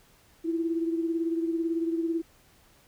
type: beating tone pair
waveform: sine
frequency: 329.6 / 347.6 Hz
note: E4 / F4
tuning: 0 / -8 cents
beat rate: 18 Hz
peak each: -26 / -34 dBFS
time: 0.44-2.22 s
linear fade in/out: 20 ms
effects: pink hiss -60 dBFS RMS until 2.87 s